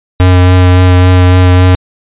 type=tone with vibrato; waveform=square; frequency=90.9 Hz; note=F#2; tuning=30 cents flat; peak=-3 dBFS; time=0.2-1.75 s; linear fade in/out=0 ms; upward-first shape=triangle; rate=3.6 Hz; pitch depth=16 cents each way; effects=resampled to 8000 Hz